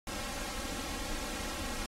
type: noise with comb filter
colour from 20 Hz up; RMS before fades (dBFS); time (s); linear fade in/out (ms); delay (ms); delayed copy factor
pink; -38; 0.07-1.86; 2; 3.7; +1
effects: low-pass 10000 Hz 12 dB/octave + AAC 48 kbps